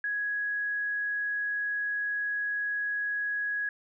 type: tone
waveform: sine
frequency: 1667 Hz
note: G#6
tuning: 6 cents sharp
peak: -28 dBFS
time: 0.04-3.69 s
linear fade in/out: 2 ms
effects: none